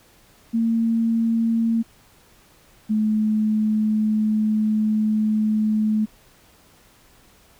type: tone pair in turn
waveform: sine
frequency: 228 / 215.2 Hz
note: A#3 / A3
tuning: -38 / -38 cents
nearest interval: minor second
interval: 100 cents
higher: first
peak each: -17 dBFS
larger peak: neither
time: 0.53-1.83 / 2.89-6.06 s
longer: second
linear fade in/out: 20 ms
effects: pink hiss -54 dBFS RMS until 7.59 s